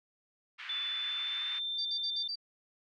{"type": "band-pass noise", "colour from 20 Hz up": "white", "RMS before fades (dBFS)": -45, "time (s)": [0.58, 1.6], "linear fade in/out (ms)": 20, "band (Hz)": [1300, 2800], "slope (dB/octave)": 24}
{"type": "tone with pitch glide", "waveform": "sine", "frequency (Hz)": [3500, 3571], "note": ["A7", "A7"], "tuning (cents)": [-10, 25], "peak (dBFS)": -33, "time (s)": [0.69, 2.28], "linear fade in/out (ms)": 5, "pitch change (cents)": 35, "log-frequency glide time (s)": [0.89, 1.58]}
{"type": "tone bursts", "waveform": "sine", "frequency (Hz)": 4660, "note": "D8", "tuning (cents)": -14, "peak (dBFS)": -34, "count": 5, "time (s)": [1.78, 2.357], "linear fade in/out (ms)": 10, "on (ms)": 73, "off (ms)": 53}
{"effects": []}